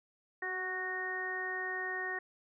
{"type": "harmonic tone with a mistuned harmonic", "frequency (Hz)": 370, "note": "F#4", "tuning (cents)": 0, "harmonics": [1, 2, 3, 4, 5], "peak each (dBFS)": [-43, -44, -46, -46, -36], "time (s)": [0.42, 2.19], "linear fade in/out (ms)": 5, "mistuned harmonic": 1, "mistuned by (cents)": 18, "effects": []}